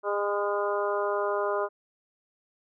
harmonic tone with a mistuned harmonic, 203.6 Hz, G#3, 34 cents flat, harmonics 2 / 3 / 4 / 5 / 6 / 7, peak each -29 / -30 / -37 / -33 / -34 / -38 dBFS, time 0.03-1.69 s, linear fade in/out 50 ms, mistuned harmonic 6, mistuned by +17 cents, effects none

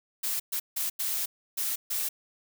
blue noise bursts at uneven times, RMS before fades -30 dBFS, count 6, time 0.23-0.4 / 0.52-0.6 / 0.76-0.9 / 0.99-1.26 / 1.57-1.76 / 1.9-2.09 s, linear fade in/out 10 ms, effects none

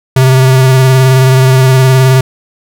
square tone with vibrato, 130.81 Hz, C3, in tune, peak -4 dBFS, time 0.16-2.21 s, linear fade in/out 5 ms, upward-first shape sine, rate 19 Hz, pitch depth 26 cents each way, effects none

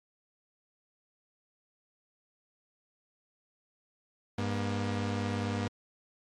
sawtooth tone pair together, 100.36 / 238.7 Hz, G2 / A#3, +41 / +41 cents, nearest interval octave + minor third, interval 1500 cents, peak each -28 / -30 dBFS, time 4.38-5.68 s, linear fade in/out 5 ms, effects low-pass 6000 Hz 12 dB/octave + MP3 64 kbps

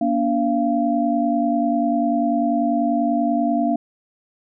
sine tone cluster, 238.6 / 288.8 / 687 Hz, A#3 / D4 / F5, +41 / -29 / -29 cents, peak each -21 dBFS, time 0.01-3.76 s, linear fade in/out 5 ms, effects none

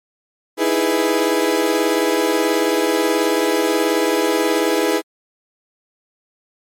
35% pulse chord, E major seventh, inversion third, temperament equal, 311.1 / 329.6 / 415.3 / 493.9 Hz, D#4 / E4 / G#4 / B4, 0 / 0 / 0 / 0 cents, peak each -21 / -19 / -18 / -19 dBFS, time 0.57-5.02 s, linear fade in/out 50 ms, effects MP3 64 kbps

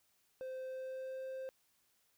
triangle tone with pitch glide, 519 to 525 Hz, C5 to C5, -14 to +6 cents, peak -39 dBFS, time 0.41-1.49 s, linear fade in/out 0 ms, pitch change +20 cents, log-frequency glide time 0.63-1.25 s, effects white hiss -75 dBFS RMS until 2.17 s

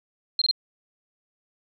sine tone bursts, 4180 Hz, C8, 2 cents flat, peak -18 dBFS, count 3, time 0.39-0.512 s, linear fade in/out 2 ms, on 26 ms, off 22 ms, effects none

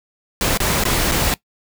pink noise with dropouts, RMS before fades -18 dBFS, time 0.41-1.34 s, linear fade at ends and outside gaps 1 ms, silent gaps 0.574-0.602 / 0.838-0.852 / 1.115-1.119 s, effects noise-tail reverb RT60 0.1 s tail -20 dB re dry

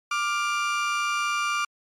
30% pulse tone pair together, 1181.5 / 1405 Hz, D6 / F6, +10 / +10 cents, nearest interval minor third, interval 300 cents, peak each -22 / -26 dBFS, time 0.11-1.65 s, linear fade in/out 5 ms, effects low-pass 7000 Hz 12 dB/octave + MP3 96 kbps

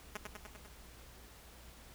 5% pulse tone with echo, 209.7 Hz, G#3, 17 cents sharp, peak -27 dBFS, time 0.15-0.17 s, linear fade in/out 2 ms, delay 99 ms, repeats 5, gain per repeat -3 dB, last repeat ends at 0.665 s, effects added 60 Hz sine -57 dBFS peak until 1.94 s + pink hiss -57 dBFS RMS until 1.94 s

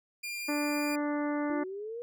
sawtooth tone, 2401 Hz, D7, 38 cents sharp, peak -32 dBFS, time 0.23-0.96 s, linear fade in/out 10 ms
harmonic tone, 293.7 Hz, D4, in tune, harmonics 1 / 2 / 3 / 4 / 5 / 6 / 7, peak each -30 / -36 / -40 / -42 / -44 / -46 / -47 dBFS, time 0.48-1.64 s, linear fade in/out 10 ms
sine exponential sweep, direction up, 329.6 to 484.9 Hz, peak -36 dBFS, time 1.5-2.02 s, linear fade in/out 0 ms
effects none

